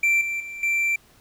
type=tone with level steps; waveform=triangle; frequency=2349 Hz; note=D7; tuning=in tune; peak=-15 / -23 / -31 / -18 dBFS; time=0.03-0.96 s; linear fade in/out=5 ms; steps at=0.21 / 0.4 / 0.63 s; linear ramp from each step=2 ms; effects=pink hiss -56 dBFS RMS until 1.2 s